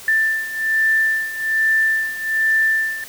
sine beating tone pair, 1773 / 1774.2 Hz, A6 / A6, +13 / +14 cents, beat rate 1.2 Hz, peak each -21 / -17 dBFS, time 0.08-3.04 s, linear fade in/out 2 ms, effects white hiss -38 dBFS RMS until 3.08 s

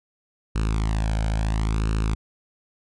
sawtooth tone with flanger, 54 Hz, A1, 32 cents flat, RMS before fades -23 dBFS, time 0.55-2.15 s, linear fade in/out 10 ms, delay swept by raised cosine 0.73 to 1.31 ms, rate 0.73 Hz, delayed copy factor +0.75, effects resampled to 22050 Hz

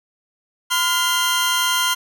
sawtooth tone cluster, 1020 / 1410 / 3171 Hz, C6 / F6 / G7, -44 / +16 / +19 cents, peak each -18 dBFS, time 0.7-1.95 s, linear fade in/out 20 ms, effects none

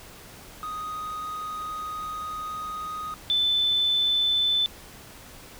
triangle / sine tone pair in turn, 1247 / 3517 Hz, D#6 / A7, +3 / -1 cents, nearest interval octave + tritone, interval 1796 cents, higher second, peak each -29 / -20 dBFS, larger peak second, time 0.63-3.14 / 3.3-4.66 s, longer first, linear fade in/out 0 ms, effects pink hiss -46 dBFS RMS until 5.59 s

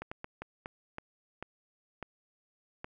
slowing click train, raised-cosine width 0.5 ms, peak -24 dBFS, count 9, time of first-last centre 0.02-2.845 s, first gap 95 ms, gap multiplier 1.36, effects none

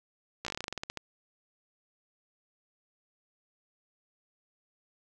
slowing click train, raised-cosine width 0.2 ms, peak -18 dBFS, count 15, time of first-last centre 0.45-0.973 s, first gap 15 ms, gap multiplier 1.13, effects none

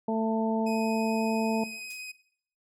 harmonic tone, 222.3 Hz, A3, 18 cents sharp, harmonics 1 / 2 / 3 / 4, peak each -28 / -31 / -33 / -34 dBFS, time 0.08-1.64 s, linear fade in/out 5 ms
sawtooth tone with vibrato, 2513 Hz, D#7, 17 cents sharp, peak -35 dBFS, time 0.66-2.12 s, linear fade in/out 10 ms, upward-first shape sine, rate 11 Hz, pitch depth 10 cents each way
violet noise with exponential decay, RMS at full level -38 dBFS, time 1.9-2.12 s, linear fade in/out 5 ms, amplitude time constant 47 ms
effects noise-tail reverb RT60 0.6 s tail -17 dB re dry + low-pass 12000 Hz 12 dB/octave

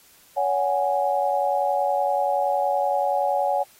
sine chord, C# suspended fourth, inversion none, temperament equal with one note detuned, 564.4 / 740 / 830.6 Hz, C#5 / F#5 / G#5, +31 / 0 / 0 cents, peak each -24 dBFS, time 0.36-3.64 s, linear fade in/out 20 ms, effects white hiss -54 dBFS RMS until 3.79 s + AAC 48 kbps

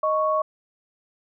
sine tone pair together, 622.6 / 1108.7 Hz, D#5 / C#6, +1 / 0 cents, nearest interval minor seventh, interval 999 cents, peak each -22 dBFS, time 0.03-0.42 s, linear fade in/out 5 ms, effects none

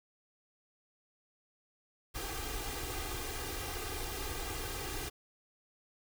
pink noise with comb filter, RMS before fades -39 dBFS, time 2.14-5.1 s, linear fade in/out 20 ms, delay 2.5 ms, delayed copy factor +0.9, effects none

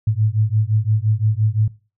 sine beating tone pair, 105.3 / 111.1 Hz, G#2 / A2, +24 / +17 cents, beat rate 5.8 Hz, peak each -18 / -18 dBFS, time 0.07-1.68 s, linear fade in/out 5 ms, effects noise-tail reverb RT60 0.3 s tail -18 dB re dry

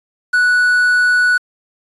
triangle tone with quantisation, 1476 Hz, F#6, 5 cents flat, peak -8 dBFS, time 0.33-1.38 s, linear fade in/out 10 ms, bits 6, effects resampled to 24000 Hz

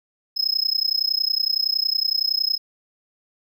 triangle tone with amplitude modulation, 5130 Hz, E8, 48 cents flat, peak -14 dBFS, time 0.36-2.58 s, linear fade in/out 20 ms, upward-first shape sine, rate 30.8 Hz, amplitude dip 100%, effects none

